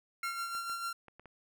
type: tone with exponential decay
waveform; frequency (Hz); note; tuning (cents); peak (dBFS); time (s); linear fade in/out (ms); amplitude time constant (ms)
sine; 2159; C#7; -46; -37; 0.23-0.64; 1; 89
type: tone with tremolo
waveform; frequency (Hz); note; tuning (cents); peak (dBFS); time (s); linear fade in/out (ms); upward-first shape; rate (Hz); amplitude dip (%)
45% pulse; 1374; F6; -29; -34; 0.23-0.93; 5; sine; 6.7; 45
type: clicks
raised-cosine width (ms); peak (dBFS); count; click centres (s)
0.5; -37; 5; 0.55 / 0.697 / 1.083 / 1.196 / 1.257
effects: none